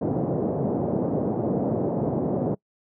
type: band-pass noise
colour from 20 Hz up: pink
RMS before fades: -25 dBFS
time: 0.01-2.55 s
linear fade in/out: 10 ms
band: 130 to 640 Hz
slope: 24 dB/octave
effects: noise-tail reverb RT60 0.1 s tail -25 dB re dry